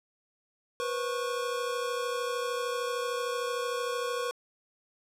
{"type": "tone cluster", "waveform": "square", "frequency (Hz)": [484.8, 518, 1100], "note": ["B4", "C5", "C#6"], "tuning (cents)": [-32, -17, -14], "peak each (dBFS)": [-33, -39, -36], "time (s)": [0.8, 4.31], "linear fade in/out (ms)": 0, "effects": ["low-pass 11000 Hz 12 dB/octave"]}